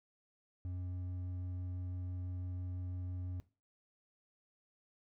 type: tone with hard clipping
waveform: sine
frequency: 90.6 Hz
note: F#2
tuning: 36 cents flat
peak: -40 dBFS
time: 0.65-3.4 s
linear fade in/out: 0 ms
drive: 5 dB
effects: noise-tail reverb RT60 0.3 s tail -17 dB re dry